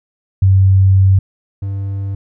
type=tone pair in turn; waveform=sine / triangle; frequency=95.8 / 98.38 Hz; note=G2 / G2; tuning=-39 / +7 cents; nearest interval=unison; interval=46 cents; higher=second; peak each=-6 / -16 dBFS; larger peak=first; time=0.42-1.19 / 1.62-2.15 s; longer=first; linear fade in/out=5 ms; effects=none